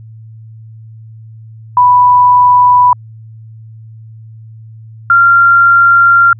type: tone pair in turn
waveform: sine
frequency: 987.8 / 1383.7 Hz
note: B5 / F6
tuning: 0 / -16 cents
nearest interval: tritone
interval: 584 cents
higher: second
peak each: -3 dBFS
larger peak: neither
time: 1.77-2.93 / 5.1-6.33 s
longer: second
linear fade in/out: 2 ms
effects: added 111 Hz sine -30 dBFS peak until 6.39 s